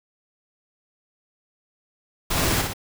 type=noise with echo; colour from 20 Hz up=pink; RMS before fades=-23 dBFS; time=2.3-2.62 s; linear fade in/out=10 ms; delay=58 ms; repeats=2; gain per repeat=-4 dB; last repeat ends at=2.736 s; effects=none